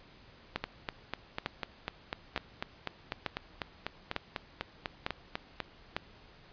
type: two click trains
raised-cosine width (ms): 0.3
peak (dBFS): -17 / -15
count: 21 / 7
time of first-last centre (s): 0.64-5.603 / 0.56-5.965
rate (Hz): 4.03 / 1.11
effects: pink hiss -57 dBFS RMS until 6.52 s + resampled to 11025 Hz